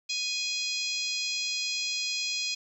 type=harmonic tone; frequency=830.6 Hz; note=G#5; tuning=in tune; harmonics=3 / 4 / 5 / 6 / 7 / 8 / 9; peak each=-34 / -37 / -34 / -35 / -41 / -40 / -44 dBFS; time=0.09-2.55 s; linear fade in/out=10 ms; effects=10-bit